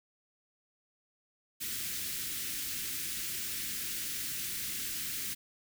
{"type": "band-stop noise", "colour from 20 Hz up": "white", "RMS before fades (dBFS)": -37, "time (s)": [1.6, 5.35], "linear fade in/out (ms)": 20, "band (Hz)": [350, 1600], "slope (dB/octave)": 24, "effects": []}